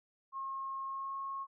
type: tone with pitch glide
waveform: sine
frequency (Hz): 1078 to 1088.6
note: C#6 to C#6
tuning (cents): -49 to -32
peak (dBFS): -37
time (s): 0.32-1.47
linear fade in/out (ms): 50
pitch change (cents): +17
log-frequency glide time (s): 0.86-1.16
effects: none